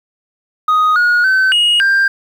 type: tone with pitch steps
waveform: sine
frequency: 1248 / 1444 / 1532 / 2880 / 1588 Hz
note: D#6 / F#6 / G6 / F#7 / G6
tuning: +5 / -43 / -40 / -47 / +22 cents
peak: -6 dBFS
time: 0.68-2.08 s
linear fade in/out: 5 ms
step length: 280 ms
effects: tanh soft clip ceiling -8 dBFS + 7-bit